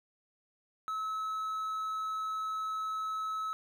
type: tone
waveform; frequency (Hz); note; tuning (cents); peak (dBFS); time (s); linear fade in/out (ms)
triangle; 1294; E6; -32; -31; 0.88-3.53; 0
effects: none